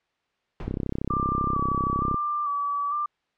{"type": "noise with exponential decay", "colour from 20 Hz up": "brown", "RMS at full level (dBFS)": -28, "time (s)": [0.6, 0.87], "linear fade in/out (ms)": 1, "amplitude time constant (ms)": 57}
{"type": "click train", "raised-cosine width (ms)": 3, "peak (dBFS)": -15, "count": 49, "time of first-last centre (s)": [0.68, 2.143], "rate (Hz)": 32.8}
{"type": "tone with vibrato", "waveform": "sine", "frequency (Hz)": 1167, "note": "D6", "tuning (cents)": -11, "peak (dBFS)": -24, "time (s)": [1.1, 3.06], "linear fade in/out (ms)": 5, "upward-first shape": "square", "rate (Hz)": 1.1, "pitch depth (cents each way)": 30}
{"effects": ["white hiss -73 dBFS RMS until 3.37 s", "low-pass 3000 Hz 12 dB/octave"]}